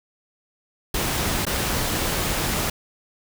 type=noise with dropouts; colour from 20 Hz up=pink; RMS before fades=-24 dBFS; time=0.94-2.7 s; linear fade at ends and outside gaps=5 ms; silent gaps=1.453-1.466 s; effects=none